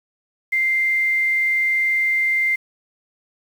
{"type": "tone with quantisation", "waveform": "sine", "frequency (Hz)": 2093, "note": "C7", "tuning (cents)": 0, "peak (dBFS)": -16, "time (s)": [0.52, 2.56], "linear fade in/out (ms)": 10, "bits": 7, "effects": []}